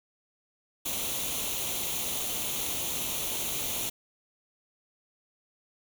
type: noise with comb filter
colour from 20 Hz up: white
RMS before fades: -32 dBFS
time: 0.85-3.9 s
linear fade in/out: 10 ms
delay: 0.3 ms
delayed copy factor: +0.65
effects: none